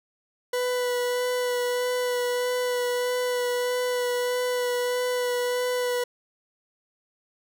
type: tone with vibrato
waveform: 40% pulse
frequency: 493.9 Hz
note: B4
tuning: in tune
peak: -23 dBFS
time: 0.53-6.04 s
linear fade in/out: 5 ms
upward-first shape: sine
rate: 1.6 Hz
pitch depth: 14 cents each way
effects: none